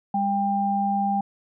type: tone pair together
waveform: sine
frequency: 201.5 / 795 Hz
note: G3 / G5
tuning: +48 / +24 cents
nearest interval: 2 octaves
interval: 2376 cents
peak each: -25 / -22 dBFS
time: 0.14-1.21 s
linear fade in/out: 5 ms
effects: none